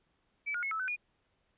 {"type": "tone with pitch steps", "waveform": "sine", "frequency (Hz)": [2303, 1432, 2183, 1307, 1515, 2442], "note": ["D7", "F6", "C#7", "E6", "F#6", "D#7"], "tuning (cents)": [-34, 43, -27, -15, 40, -33], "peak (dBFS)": -32, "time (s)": [0.46, 0.964], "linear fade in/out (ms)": 20, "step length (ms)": 84, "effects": ["pink hiss -75 dBFS RMS until 1.57 s", "resampled to 8000 Hz"]}